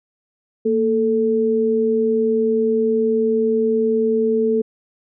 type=tone pair together; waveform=sine; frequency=229.7 / 440 Hz; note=A#3 / A4; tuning=-25 / 0 cents; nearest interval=major seventh; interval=1125 cents; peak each=-20 / -16 dBFS; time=0.65-4.62 s; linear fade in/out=10 ms; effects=none